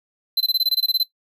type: tone bursts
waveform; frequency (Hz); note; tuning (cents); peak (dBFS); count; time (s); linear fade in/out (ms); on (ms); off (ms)
square; 4058; B7; +46; -16; 12; 0.37-1.032; 5; 35; 22
effects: noise-tail reverb RT60 0.1 s tail -17 dB re dry